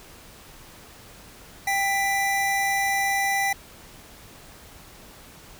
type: tone pair together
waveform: square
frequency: 790 / 1985.6 Hz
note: G5 / B6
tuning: +13 / +9 cents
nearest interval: octave + major third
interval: 1596 cents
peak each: -25 dBFS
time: 1.67-3.53 s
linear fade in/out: 5 ms
effects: pink hiss -47 dBFS RMS until 5.59 s